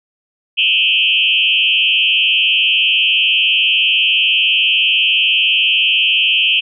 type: tone with frequency modulation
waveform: sine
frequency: 2857 Hz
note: F7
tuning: 39 cents sharp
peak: -10 dBFS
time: 0.57-6.61 s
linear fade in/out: 20 ms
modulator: 100 Hz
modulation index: 3.4
effects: none